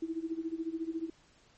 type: tone with tremolo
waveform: sine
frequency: 326.2 Hz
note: E4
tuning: 18 cents flat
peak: -30 dBFS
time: 0.02-1.1 s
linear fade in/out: 5 ms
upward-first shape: sine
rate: 14 Hz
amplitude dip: 85%
effects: pink hiss -64 dBFS RMS until 1.57 s + MP3 32 kbps